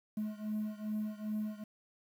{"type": "beating tone pair", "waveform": "triangle", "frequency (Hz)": [212.5, 215], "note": ["G#3", "A3"], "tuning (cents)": [40, -40], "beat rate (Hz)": 2.5, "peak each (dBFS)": [-35, -37], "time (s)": [0.17, 1.64], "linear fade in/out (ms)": 5, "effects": ["tanh soft clip ceiling -26 dBFS", "10-bit"]}